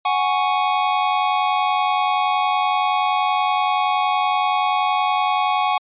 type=chord; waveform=square; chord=F# suspended second; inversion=none; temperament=equal; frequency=740 / 830.6 / 1108.7 Hz; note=F#5 / G#5 / C#6; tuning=0 / 0 / 0 cents; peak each=-22 dBFS; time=0.05-5.78 s; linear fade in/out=5 ms; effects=resampled to 8000 Hz